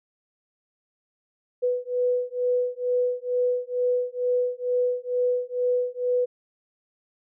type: beating tone pair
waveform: sine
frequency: 493.9 / 496.1 Hz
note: B4 / B4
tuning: 0 / +8 cents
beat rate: 2.2 Hz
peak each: -25 / -25 dBFS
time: 1.62-6.26 s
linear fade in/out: 20 ms
effects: none